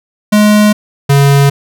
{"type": "tone pair in turn", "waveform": "square", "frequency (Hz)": [210, 140.16], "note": ["G#3", "C#3"], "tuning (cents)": [19, 19], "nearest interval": "perfect fifth", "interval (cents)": 700, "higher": "first", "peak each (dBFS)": -5, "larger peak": "neither", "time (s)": [[0.32, 0.73], [1.09, 1.5]], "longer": "neither", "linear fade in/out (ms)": 10, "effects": []}